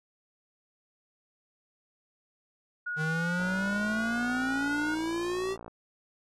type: tone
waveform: sine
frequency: 1449 Hz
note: F#6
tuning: 37 cents flat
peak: -31 dBFS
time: 2.86-4.95 s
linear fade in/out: 10 ms
type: exponential sweep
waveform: square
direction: up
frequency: 153 to 392 Hz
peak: -30 dBFS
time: 2.96-5.57 s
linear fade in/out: 50 ms
type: click train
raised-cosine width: 1 ms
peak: -29 dBFS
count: 133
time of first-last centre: 3.4-5.68 s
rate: 57.9 Hz
effects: low-pass 9000 Hz 12 dB/octave